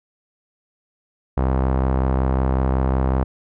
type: tone with low-pass filter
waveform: sawtooth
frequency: 65.41 Hz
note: C2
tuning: in tune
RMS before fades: -19 dBFS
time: 1.37-3.24 s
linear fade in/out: 5 ms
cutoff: 1000 Hz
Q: 1.3
effects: none